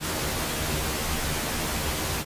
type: noise with comb filter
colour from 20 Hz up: pink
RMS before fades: -28 dBFS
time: 0-2.25 s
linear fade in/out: 50 ms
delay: 13 ms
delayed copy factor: +0.7
effects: resampled to 32000 Hz